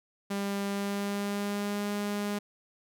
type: tone with pitch glide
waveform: sawtooth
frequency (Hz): 199.7 to 205.1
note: G3 to G#3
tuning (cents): +32 to -21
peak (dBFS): -26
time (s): 0.3-2.39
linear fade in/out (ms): 10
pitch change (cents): +47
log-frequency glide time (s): 0.67-1.91
effects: none